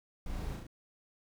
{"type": "noise with echo", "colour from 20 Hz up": "brown", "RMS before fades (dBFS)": -41, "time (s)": [0.26, 0.56], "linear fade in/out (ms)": 2, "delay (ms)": 36, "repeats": 3, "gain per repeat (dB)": -2, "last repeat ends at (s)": 0.668, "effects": []}